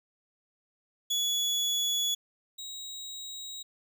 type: tone pair in turn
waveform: 30% pulse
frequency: 3400 / 3825 Hz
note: G#7 / A#7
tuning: +40 / +44 cents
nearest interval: major second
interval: 204 cents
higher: second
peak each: -24 / -36 dBFS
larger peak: first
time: 1.1-2.15 / 2.58-3.63 s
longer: neither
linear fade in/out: 10 ms
effects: none